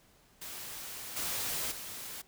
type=noise with level steps; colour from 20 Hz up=white; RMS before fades=-43 / -35 / -43 dBFS; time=0.41-2.22 s; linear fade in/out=10 ms; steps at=1.16 / 1.71 s; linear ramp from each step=10 ms; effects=pink hiss -64 dBFS RMS until 2.27 s

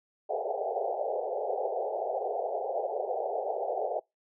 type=band-pass noise; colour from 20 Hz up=white; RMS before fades=-32 dBFS; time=0.29-4 s; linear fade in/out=10 ms; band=400 to 800 Hz; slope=96 dB/octave; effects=noise-tail reverb RT60 0.2 s tail -26 dB re dry

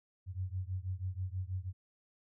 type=beating tone pair; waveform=sine; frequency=90.3 / 96.5 Hz; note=F#2 / G2; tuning=-42 / -27 cents; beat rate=6.2 Hz; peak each=-38 / -39 dBFS; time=0.26-1.73 s; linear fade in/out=50 ms; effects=none

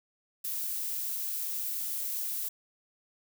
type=noise; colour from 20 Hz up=violet; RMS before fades=-34 dBFS; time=0.44-2.49 s; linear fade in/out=10 ms; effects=none

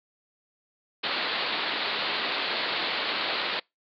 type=low-pass noise; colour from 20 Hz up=white; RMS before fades=-29 dBFS; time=1.03-3.6 s; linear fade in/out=10 ms; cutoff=4500 Hz; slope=96 dB/octave; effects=noise-tail reverb RT60 0.2 s tail -26 dB re dry + high-pass 300 Hz 12 dB/octave

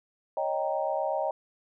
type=chord; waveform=sine; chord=Eb dominant seventh; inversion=third; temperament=equal; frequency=554.4 / 622.3 / 784 / 932.3 Hz; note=Db5 / Eb5 / G5 / Bb5; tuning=0 / 0 / 0 / 0 cents; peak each=-32 / -30 / -32 / -35 dBFS; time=0.37-1.31 s; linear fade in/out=2 ms; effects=none

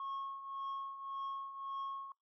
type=tone with tremolo; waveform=sine; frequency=1092 Hz; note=C#6; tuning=26 cents flat; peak=-35 dBFS; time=0-2.12 s; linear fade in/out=2 ms; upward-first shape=triangle; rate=1.8 Hz; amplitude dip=75%; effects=noise-tail reverb RT60 0.2 s tail -26 dB re dry + tanh soft clip ceiling -37 dBFS

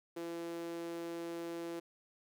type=tone with high-pass filter; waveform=sawtooth; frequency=168.9 Hz; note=E3; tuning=42 cents sharp; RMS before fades=-42 dBFS; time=0.16-1.8 s; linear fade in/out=10 ms; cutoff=380 Hz; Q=5.5; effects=none

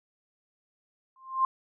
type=tone with exponential growth; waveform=sine; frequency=1053 Hz; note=C6; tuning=11 cents sharp; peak=-18 dBFS; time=1.16-1.45 s; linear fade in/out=2 ms; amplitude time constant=61 ms; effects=none

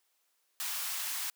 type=high-pass noise; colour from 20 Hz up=white; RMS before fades=-36 dBFS; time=0.6-1.3 s; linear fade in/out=0 ms; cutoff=830 Hz; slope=24 dB/octave; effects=white hiss -75 dBFS RMS until 1.35 s + high-pass 400 Hz 12 dB/octave

